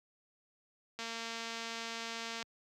click train, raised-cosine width 0.2 ms, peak -24 dBFS, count 330, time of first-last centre 0.99-2.427 s, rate 229 Hz, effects high-pass 80 Hz 12 dB/octave

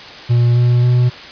triangle tone with pitch steps, 120 / 121.68 / 123.37 Hz, B2 / B2 / B2, -49 / -25 / -1 cents, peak -7 dBFS, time 0.29-1.1 s, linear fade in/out 20 ms, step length 270 ms, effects white hiss -33 dBFS RMS until 1.31 s + resampled to 11025 Hz

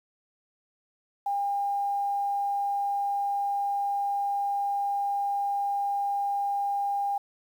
sine tone with quantisation, 804 Hz, G5, 44 cents sharp, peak -25 dBFS, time 1.26-7.18 s, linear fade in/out 5 ms, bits 9, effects none

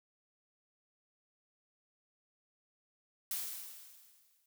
blue noise with exponential decay, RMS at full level -36 dBFS, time 3.31-4.46 s, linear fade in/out 2 ms, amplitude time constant 250 ms, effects none

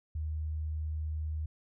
sine tone, 77.5 Hz, D#2, 6 cents flat, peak -32 dBFS, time 0.15-1.46 s, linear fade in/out 5 ms, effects none

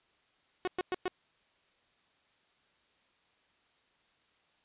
sawtooth tone bursts, 366.4 Hz, F#4, 17 cents flat, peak -26 dBFS, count 4, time 0.65-1.08 s, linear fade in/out 0 ms, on 25 ms, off 110 ms, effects white hiss -70 dBFS RMS until 4.64 s + resampled to 8000 Hz

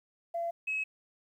sine tone pair in turn, 680 / 2567 Hz, F5 / E7, -46 / -47 cents, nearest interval octave + major seventh, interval 2299 cents, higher second, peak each -30 / -29 dBFS, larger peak second, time 0.34-0.51 / 0.67-0.84 s, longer neither, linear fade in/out 10 ms, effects tanh soft clip ceiling -25 dBFS + 11-bit

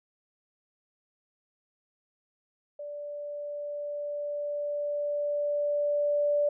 sine tone with level ramp, 584 Hz, D5, 10 cents flat, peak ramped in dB -36 to -22 dBFS, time 2.79-6.49 s, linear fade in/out 5 ms, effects none

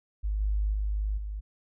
sine tone with level steps, 51.5 Hz, G#1, 14 cents flat, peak -26 / -24 / -26 / -32 dBFS, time 0.23-1.41 s, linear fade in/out 20 ms, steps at 0.4 / 0.73 / 1.17 s, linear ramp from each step 10 ms, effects none

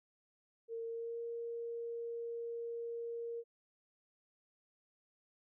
sine tone with pitch glide, 458.1 to 466.6 Hz, A#4 to A#4, -30 to +2 cents, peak -39 dBFS, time 0.68-3.44 s, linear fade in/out 50 ms, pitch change +32 cents, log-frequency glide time 0.85-1.2 s, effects none

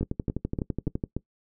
two click trains, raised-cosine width 3 ms, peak -15 / -15 dBFS, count 13 / 5, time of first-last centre 0.03-1.038 / 0.01-1.166 s, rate 11.9 / 3.46 Hz, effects noise-tail reverb RT60 0.1 s tail -21 dB re dry

